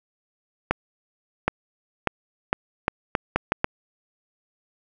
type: accelerating click train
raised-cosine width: 0.5 ms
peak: -4 dBFS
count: 9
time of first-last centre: 0.71-3.644 s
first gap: 770 ms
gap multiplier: 0.77
effects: none